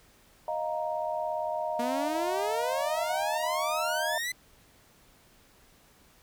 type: chord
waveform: sine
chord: Eb suspended second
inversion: none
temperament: just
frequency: 622.3 / 700 / 933.4 Hz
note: Eb5 / F5 / Bb5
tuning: 0 / +4 / +2 cents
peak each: -32 / -34 / -34 dBFS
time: 0.48-4.18 s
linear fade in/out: 2 ms
type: exponential sweep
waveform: sawtooth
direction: up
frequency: 235.3 to 2040 Hz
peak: -27 dBFS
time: 1.79-4.32 s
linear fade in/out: 5 ms
effects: pink hiss -60 dBFS RMS until 6.22 s